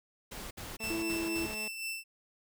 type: noise bursts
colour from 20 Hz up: pink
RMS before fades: -43 dBFS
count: 5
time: 0.31-1.55 s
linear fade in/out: 10 ms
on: 200 ms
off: 60 ms
type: tone with tremolo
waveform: sawtooth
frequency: 2668 Hz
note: E7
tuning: 20 cents sharp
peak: -31 dBFS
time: 0.79-2.04 s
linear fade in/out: 50 ms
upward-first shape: sine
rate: 3.9 Hz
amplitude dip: 50%
type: tone with pitch glide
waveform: 15% pulse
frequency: 221.5 to 214.7 Hz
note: A3 to A3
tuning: +12 to -42 cents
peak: -36 dBFS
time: 0.8-1.68 s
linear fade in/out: 2 ms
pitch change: -54 cents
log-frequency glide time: 1.05-1.12 s
type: tone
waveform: triangle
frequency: 331.9 Hz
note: E4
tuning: 12 cents sharp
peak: -31 dBFS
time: 0.9-1.46 s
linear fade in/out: 5 ms
effects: none